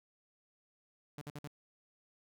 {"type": "tone bursts", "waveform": "sawtooth", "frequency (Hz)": 146.83, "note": "D3", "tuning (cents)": 0, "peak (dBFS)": -39, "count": 4, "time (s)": [1.18, 1.475], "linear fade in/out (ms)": 2, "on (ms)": 34, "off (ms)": 53, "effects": []}